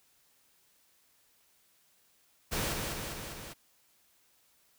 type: noise with echo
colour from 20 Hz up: pink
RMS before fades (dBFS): -33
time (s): 2.51-2.74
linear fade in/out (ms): 20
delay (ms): 200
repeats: 4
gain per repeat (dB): -3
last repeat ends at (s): 3.54
effects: white hiss -68 dBFS RMS until 4.78 s